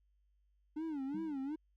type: tone with vibrato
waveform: triangle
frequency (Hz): 294.2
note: D4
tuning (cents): +3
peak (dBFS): -35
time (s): 0.76-1.56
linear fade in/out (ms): 10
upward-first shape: sine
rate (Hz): 2.7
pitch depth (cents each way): 180
type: tone with exponential decay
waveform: sine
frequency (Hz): 195.3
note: G3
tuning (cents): -6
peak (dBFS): -40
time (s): 1.14-1.51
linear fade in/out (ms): 5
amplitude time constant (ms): 79
effects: added 50 Hz sine -70 dBFS peak until 1.76 s